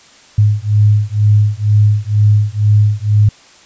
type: beating tone pair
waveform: sine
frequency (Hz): 103.83 / 105.93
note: G#2 / G#2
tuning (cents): 0 / +35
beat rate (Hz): 2.1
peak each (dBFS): -11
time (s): 0.38-3.29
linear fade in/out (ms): 5
effects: white hiss -43 dBFS RMS until 3.65 s + resampled to 16000 Hz